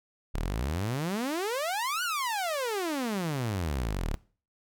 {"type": "exponential two-way sweep", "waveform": "sawtooth", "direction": "up then down", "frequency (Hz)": [33.6, 1500, 33.6], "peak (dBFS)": -25, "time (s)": [0.34, 4.15], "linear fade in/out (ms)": 0, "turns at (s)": 2.03, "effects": ["noise-tail reverb RT60 0.4 s tail -20 dB re dry"]}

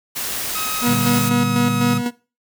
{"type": "noise", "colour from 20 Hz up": "white", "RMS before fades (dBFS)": -25, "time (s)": [0.15, 1.3], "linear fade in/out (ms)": 20}
{"type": "tone", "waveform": "sawtooth", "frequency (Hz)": 1268, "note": "D#6", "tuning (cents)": 32, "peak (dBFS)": -21, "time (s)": [0.55, 1.98], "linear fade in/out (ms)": 5}
{"type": "tone with tremolo", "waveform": "40% pulse", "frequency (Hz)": 241.4, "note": "B3", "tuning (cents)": -39, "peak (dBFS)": -15, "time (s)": [0.81, 2.11], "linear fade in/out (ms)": 50, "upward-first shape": "square", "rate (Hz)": 4, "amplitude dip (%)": 50}
{"type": "chord", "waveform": "sine", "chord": "G minor", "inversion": "first", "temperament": "equal", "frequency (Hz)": [116.54, 146.83, 196], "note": ["Bb2", "D3", "G3"], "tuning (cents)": [0, 0, 0], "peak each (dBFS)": -24, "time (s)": [0.85, 2.03], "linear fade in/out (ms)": 50}
{"effects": ["noise-tail reverb RT60 0.3 s tail -18 dB re dry"]}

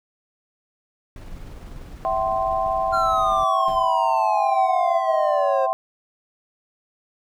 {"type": "noise with tremolo", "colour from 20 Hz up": "brown", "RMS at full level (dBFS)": -36, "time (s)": [1.16, 3.44], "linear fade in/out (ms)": 2, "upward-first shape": "square", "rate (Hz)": 20, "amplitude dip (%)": 25}
{"type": "chord", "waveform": "sine", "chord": "C major", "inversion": "first", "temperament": "equal with one note detuned", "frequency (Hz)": [659.3, 763.9, 1046.5], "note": ["E5", "G5", "C6"], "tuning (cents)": [0, -45, 0], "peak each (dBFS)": [-24, -23, -25], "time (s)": [2.05, 5.73], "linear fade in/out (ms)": 0}
{"type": "exponential sweep", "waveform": "triangle", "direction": "down", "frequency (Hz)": [1391, 526], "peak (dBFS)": -18, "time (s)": [2.92, 5.67], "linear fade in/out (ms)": 20}
{"type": "noise with exponential decay", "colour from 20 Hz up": "brown", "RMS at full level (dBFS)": -30, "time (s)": [3.68, 4.03], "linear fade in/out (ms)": 0, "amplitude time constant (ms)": 76}
{"effects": []}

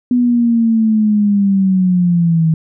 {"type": "linear sweep", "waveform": "sine", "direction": "down", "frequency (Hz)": [248, 158.4], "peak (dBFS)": -9, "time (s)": [0.11, 2.54], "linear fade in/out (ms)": 2, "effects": []}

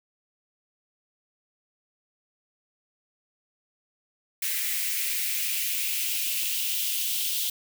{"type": "noise with high-pass filter sweep", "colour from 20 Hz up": "blue", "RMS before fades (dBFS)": -28, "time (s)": [4.42, 7.5], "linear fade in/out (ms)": 5, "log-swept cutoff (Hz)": [2000, 3200], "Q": 3.3, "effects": []}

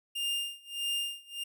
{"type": "tone with tremolo", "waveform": "45% pulse", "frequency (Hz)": 2807, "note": "F7", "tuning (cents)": 8, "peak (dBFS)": -29, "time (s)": [0.15, 1.44], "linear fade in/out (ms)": 10, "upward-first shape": "sine", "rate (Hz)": 1.6, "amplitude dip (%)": 95, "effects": []}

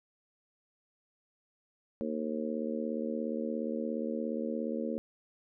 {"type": "harmonic tone", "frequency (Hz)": 77.1, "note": "D#2", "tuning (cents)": -15, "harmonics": [3, 4, 5, 6, 7], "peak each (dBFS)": [-35, -39, -42, -39, -39], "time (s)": [2.01, 4.98], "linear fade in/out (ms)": 0, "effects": []}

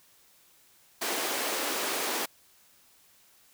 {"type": "high-pass noise", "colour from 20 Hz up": "pink", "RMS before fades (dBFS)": -31, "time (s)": [1.01, 2.26], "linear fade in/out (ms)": 10, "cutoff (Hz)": 310, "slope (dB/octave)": 24, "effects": ["white hiss -61 dBFS RMS until 3.53 s"]}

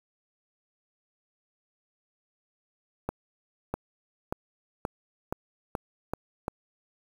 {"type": "accelerating click train", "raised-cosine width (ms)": 1, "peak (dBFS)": -15, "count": 8, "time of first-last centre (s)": [3.09, 6.481], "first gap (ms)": 650, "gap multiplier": 0.9, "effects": ["7-bit"]}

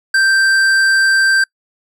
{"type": "tone with hard clipping", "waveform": "triangle", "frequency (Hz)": 1568, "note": "G6", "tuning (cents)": 0, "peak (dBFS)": -11, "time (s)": [0.14, 1.44], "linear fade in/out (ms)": 5, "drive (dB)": 14, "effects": ["noise-tail reverb RT60 0.1 s tail -26 dB re dry"]}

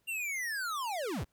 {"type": "linear sweep", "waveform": "square", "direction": "down", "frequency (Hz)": [2800, 32.7], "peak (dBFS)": -34, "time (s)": [0.07, 1.25], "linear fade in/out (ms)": 20, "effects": ["pink hiss -75 dBFS RMS until 1.32 s"]}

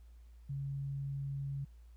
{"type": "tone", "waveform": "sine", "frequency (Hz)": 138.59, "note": "C#3", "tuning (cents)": 0, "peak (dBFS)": -36, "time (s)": [0.49, 1.65], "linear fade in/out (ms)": 10, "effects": ["added 58 Hz sine -53 dBFS peak until 1.96 s", "pink hiss -75 dBFS RMS until 1.96 s"]}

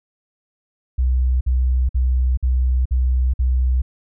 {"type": "tone bursts", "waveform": "sine", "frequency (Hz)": 63.3, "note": "B1", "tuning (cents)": 43, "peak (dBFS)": -14, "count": 6, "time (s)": [0.98, 3.82], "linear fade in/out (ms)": 10, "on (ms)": 430, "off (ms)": 52, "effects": []}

